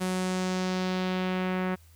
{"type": "tone with low-pass filter sweep", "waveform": "sawtooth", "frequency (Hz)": 184.7, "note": "F#3", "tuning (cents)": -3, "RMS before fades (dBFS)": -29, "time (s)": [0, 1.76], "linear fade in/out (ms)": 20, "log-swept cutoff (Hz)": [11000, 1900], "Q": 1.4, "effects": ["added 82 Hz sine -53 dBFS peak until 1.95 s", "white hiss -62 dBFS RMS until 1.95 s"]}